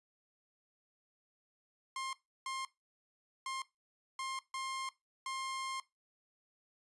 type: tone bursts at uneven times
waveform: sawtooth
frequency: 1061 Hz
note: C6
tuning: 24 cents sharp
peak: -34 dBFS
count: 6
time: 1.96-2.13 / 2.46-2.65 / 3.46-3.62 / 4.19-4.39 / 4.54-4.89 / 5.26-5.8 s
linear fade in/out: 2 ms
effects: noise-tail reverb RT60 0.2 s tail -19 dB re dry + resampled to 24000 Hz